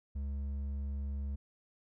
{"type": "tone with hard clipping", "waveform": "sine", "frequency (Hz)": 70, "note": "C#2", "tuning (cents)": 18, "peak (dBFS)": -36, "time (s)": [0.15, 1.36], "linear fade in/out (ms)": 10, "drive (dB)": 5, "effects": []}